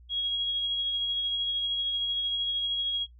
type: tone with tremolo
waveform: sine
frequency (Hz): 3301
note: G#7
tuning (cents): -11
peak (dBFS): -25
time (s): 0.09-3.07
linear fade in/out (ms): 50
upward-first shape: sine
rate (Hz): 13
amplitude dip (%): 25
effects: noise-tail reverb RT60 0.1 s tail -19 dB re dry + added 60 Hz sine -50 dBFS peak until 3.19 s